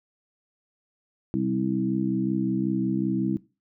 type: harmonic tone with a mistuned harmonic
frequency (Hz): 65.41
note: C2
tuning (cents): 0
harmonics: 2 / 3 / 4 / 5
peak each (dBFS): -32 / -27 / -29 / -27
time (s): 1.34-3.37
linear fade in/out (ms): 0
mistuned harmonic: 5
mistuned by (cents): -16
effects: noise-tail reverb RT60 0.3 s tail -20 dB re dry